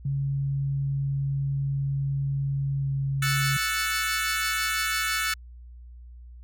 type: tone with pitch glide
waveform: sine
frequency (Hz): 138.59 to 137.47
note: C#3 to C#3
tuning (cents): 0 to -14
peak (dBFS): -24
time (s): 0.05-3.57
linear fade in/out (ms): 5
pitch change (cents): -14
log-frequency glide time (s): 2.79-2.85
type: chord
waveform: sawtooth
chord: F# minor seventh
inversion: third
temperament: equal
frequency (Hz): 1318.5 / 1480 / 1760 / 2217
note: E6 / F#6 / A6 / C#7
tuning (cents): 0 / 0 / 0 / 0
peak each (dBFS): -27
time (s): 3.22-5.34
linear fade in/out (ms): 5
effects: added 60 Hz sine -42 dBFS peak until 6.43 s